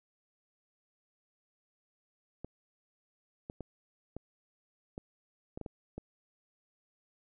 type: clicks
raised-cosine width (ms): 2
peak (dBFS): -27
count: 9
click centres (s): 2.446 / 3.499 / 3.607 / 4.166 / 4.979 / 5.575 / 5.613 / 5.662 / 5.98
effects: none